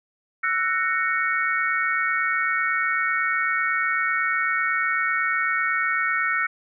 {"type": "chord", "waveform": "sine", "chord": "F# dominant seventh", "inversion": "third", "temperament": "just", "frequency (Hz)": [1332, 1480, 1850, 2220], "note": ["E6", "F#6", "A#6", "C#7"], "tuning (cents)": [18, 0, -14, 2], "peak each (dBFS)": -26, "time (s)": [0.43, 6.47], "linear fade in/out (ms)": 10, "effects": []}